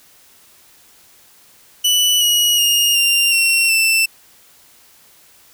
sawtooth tone with pitch steps, 2969 / 2906 / 2845 / 2785 / 2726 / 2668 Hz, F#7 / F#7 / F7 / F7 / F7 / E7, +5 / -32 / +31 / -5 / -43 / +20 cents, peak -9 dBFS, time 1.84-4.06 s, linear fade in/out 10 ms, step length 370 ms, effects white hiss -49 dBFS RMS until 5.53 s

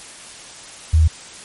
sine tone, 79.5 Hz, D#2, 38 cents sharp, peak -9 dBFS, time 0.93-1.08 s, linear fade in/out 10 ms, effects white hiss -38 dBFS RMS until 1.44 s + MP3 48 kbps

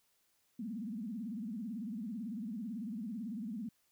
sine tone with vibrato, 220 Hz, A3, in tune, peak -38 dBFS, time 0.59-3.69 s, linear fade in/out 5 ms, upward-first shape sine, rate 18 Hz, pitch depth 210 cents each way, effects white hiss -75 dBFS RMS until 3.91 s

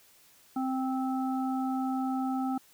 harmonic tone, 261.6 Hz, C4, in tune, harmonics 1 / 3 / 5, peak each -29 / -34 / -41 dBFS, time 0.56-2.58 s, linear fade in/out 5 ms, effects white hiss -60 dBFS RMS until 2.73 s

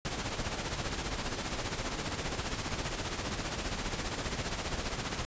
pink noise with tremolo, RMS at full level -33 dBFS, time 0.05-5.25 s, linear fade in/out 0 ms, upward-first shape sine, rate 15 Hz, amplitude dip 55%, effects resampled to 16000 Hz

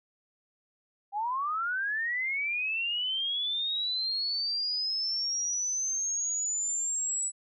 sine linear sweep, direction up, 784 to 7902 Hz, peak -28 dBFS, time 1.12-7.32 s, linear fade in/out 50 ms, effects none

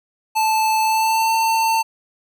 square tone with pitch glide, 876 to 897.5 Hz, A5 to A5, -8 to +34 cents, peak -16 dBFS, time 0.35-1.83 s, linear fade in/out 20 ms, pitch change +42 cents, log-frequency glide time 0.83-1.31 s, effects none

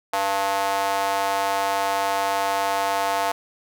square tone with high-pass filter, 98.3 Hz, G2, 5 cents sharp, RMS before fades -23 dBFS, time 0.13-3.32 s, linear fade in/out 5 ms, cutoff 770 Hz, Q 3.3, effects none

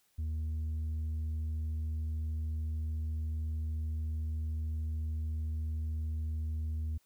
sine tone with tanh clipping, 78.4 Hz, D#2, 14 cents sharp, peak -33 dBFS, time 0.18-6.98 s, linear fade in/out 10 ms, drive 3 dB, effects white hiss -72 dBFS RMS until 7.05 s

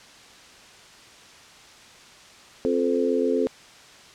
harmonic tone with a mistuned harmonic, 87.6 Hz, F2, 6 cents sharp, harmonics 3 / 4 / 5 / 6, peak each -25 / -28 / -23 / -28 dBFS, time 2.65-3.47 s, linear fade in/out 0 ms, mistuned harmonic 6, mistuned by -35 cents, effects white hiss -48 dBFS RMS until 4.14 s + low-pass 6000 Hz 12 dB/octave

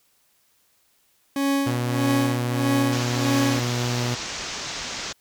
40% pulse tone with tremolo, 277.2 Hz, C#4, in tune, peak -18 dBFS, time 1.36-3.6 s, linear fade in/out 2 ms, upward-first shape sine, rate 1.6 Hz, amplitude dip 85%
sawtooth tone, 121.6 Hz, B2, 26 cents flat, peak -19 dBFS, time 1.66-4.15 s, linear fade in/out 10 ms
white low-pass noise, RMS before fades -32 dBFS, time 2.92-5.13 s, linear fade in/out 10 ms, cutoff 6800 Hz, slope 48 dB/octave
effects white hiss -64 dBFS RMS until 5.2 s

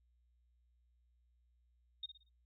sine tone with echo, 3700 Hz, A#7, 14 cents flat, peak -39 dBFS, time 2.03-2.06 s, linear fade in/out 5 ms, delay 58 ms, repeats 4, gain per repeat -9 dB, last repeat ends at 2.292 s, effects noise-tail reverb RT60 0.1 s tail -25 dB re dry + added 60 Hz sine -70 dBFS peak until 2.45 s

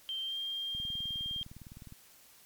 sine tone with pitch glide, 3142 to 3199 Hz, G7 to G7, +3 to +34 cents, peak -34 dBFS, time 0.09-1.43 s, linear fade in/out 0 ms, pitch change +31 cents, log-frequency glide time 0.23-0.38 s
click train, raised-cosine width 5 ms, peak -36 dBFS, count 24, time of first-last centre 0.75-1.923 s, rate 19.6 Hz
effects white hiss -59 dBFS RMS until 2.45 s + MP3 96 kbps

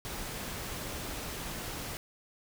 pink noise, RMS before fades -39 dBFS, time 0.05-1.97 s, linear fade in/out 0 ms, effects none

